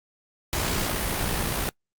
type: noise with amplitude modulation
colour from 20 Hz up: pink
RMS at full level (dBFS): -25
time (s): 0.53-1.69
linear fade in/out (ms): 0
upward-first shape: sine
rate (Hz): 60.6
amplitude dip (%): 35
effects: noise-tail reverb RT60 0.1 s tail -24 dB re dry + Opus 48 kbps